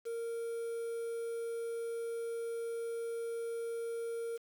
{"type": "tone with quantisation", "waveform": "triangle", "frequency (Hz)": 462.9, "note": "A#4", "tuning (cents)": -12, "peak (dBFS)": -34, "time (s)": [0.05, 4.38], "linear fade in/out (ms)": 20, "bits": 9, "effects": []}